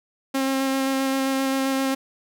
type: tone with vibrato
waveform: sawtooth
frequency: 268.1 Hz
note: C4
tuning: 42 cents sharp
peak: -17 dBFS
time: 0.34-1.95 s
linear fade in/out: 10 ms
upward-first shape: square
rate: 7.6 Hz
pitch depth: 9 cents each way
effects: none